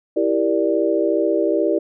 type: chord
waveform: sine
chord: E half-diminished seventh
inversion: none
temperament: equal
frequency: 329.6 / 392 / 466.2 / 587.3 Hz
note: E4 / G4 / Bb4 / D5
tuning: 0 / 0 / 0 / 0 cents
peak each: -20 / -21 / -23 / -21 dBFS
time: 0.16-1.79 s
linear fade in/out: 10 ms
effects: none